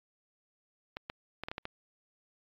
clicks, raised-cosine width 0.3 ms, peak -21 dBFS, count 7, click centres 0.969 / 1.099 / 1.436 / 1.485 / 1.515 / 1.581 / 1.654 s, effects low-pass 5000 Hz 12 dB/octave + AAC 64 kbps

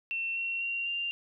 sine tone with pitch steps, 2700 / 2728 / 2757 / 2786 Hz, E7 / F7 / F7 / F7, +41 / -41 / -23 / -5 cents, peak -30 dBFS, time 0.11-1.11 s, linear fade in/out 0 ms, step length 250 ms, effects none

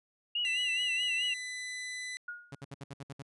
sine tone with vibrato, 2794 Hz, F7, in tune, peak -29 dBFS, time 0.35-1.34 s, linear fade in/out 5 ms, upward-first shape sine, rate 4.7 Hz, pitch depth 85 cents each way
sawtooth tone, 2001 Hz, B6, 22 cents sharp, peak -34 dBFS, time 0.45-2.17 s, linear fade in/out 0 ms
sine tone with exponential decay, 1438 Hz, F#6, 50 cents flat, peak -35 dBFS, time 2.28-2.62 s, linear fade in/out 5 ms, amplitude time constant 72 ms
sawtooth tone bursts, 138.59 Hz, C#3, in tune, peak -37 dBFS, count 8, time 2.52-3.224 s, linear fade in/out 5 ms, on 32 ms, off 64 ms
effects resampled to 24000 Hz

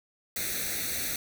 white noise with comb filter, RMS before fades -32 dBFS, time 0.36-1.16 s, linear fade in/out 2 ms, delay 0.49 ms, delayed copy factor +0.8, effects none

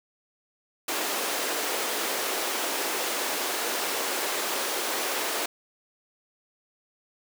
pink high-pass noise, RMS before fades -29 dBFS, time 0.88-5.46 s, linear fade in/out 5 ms, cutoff 340 Hz, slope 24 dB/octave, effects none

